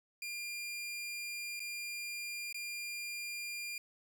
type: tone with dropouts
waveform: sawtooth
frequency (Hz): 2400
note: D7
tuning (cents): +37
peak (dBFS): -36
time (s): 0.22-3.78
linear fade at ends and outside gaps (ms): 2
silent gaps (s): 1.595-1.602 / 2.527-2.544
effects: none